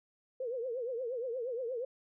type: tone with vibrato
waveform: sine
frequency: 489.5 Hz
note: B4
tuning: 15 cents flat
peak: -34 dBFS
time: 0.4-1.85 s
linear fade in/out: 5 ms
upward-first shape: triangle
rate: 8.5 Hz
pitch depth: 170 cents each way
effects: none